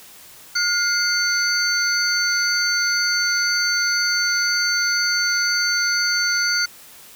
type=tone cluster; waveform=sine; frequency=1424 / 2099 / 4501 / 6120 Hz; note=F6 / C7 / C#8 / G8; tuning=+33 / +5 / +26 / -42 cents; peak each=-21 / -27 / -21 / -26 dBFS; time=0.55-6.66 s; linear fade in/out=10 ms; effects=white hiss -44 dBFS RMS until 7.15 s